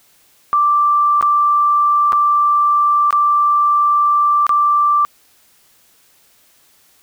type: tone with dropouts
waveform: sine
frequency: 1174.7 Hz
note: D6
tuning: in tune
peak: -10 dBFS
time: 0.53-5.05 s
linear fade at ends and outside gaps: 0 ms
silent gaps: 1.211-1.226 / 2.122-2.13 / 3.107-3.127 / 4.467-4.493 s
effects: white hiss -53 dBFS RMS until 7.02 s